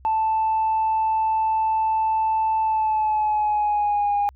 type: tone with pitch glide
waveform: sine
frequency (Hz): 880 to 816.3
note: A5 to G#5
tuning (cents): 0 to -30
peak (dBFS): -17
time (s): 0.05-4.29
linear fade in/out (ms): 0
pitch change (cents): -130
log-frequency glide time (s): 2.62-4.16
effects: tanh soft clip ceiling -15 dBFS + added 65 Hz sine -46 dBFS peak until 4.35 s